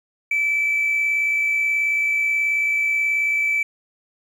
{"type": "tone with amplitude modulation", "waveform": "triangle", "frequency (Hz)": 2314, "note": "D7", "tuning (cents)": -26, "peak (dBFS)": -13, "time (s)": [0.31, 3.63], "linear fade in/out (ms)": 5, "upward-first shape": "sine", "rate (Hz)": 58.5, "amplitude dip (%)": 35, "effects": ["tanh soft clip ceiling -14 dBFS", "9-bit"]}